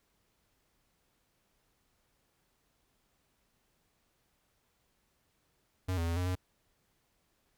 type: tone with pitch steps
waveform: square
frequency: 92.3 / 83.7 / 84.2 / 89.8 / 91.4 Hz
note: F#2 / E2 / E2 / F2 / F#2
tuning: -4 / +27 / +37 / +49 / -21 cents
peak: -31 dBFS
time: 5.88-6.355 s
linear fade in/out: 10 ms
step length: 95 ms
effects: pink hiss -75 dBFS RMS until 7.57 s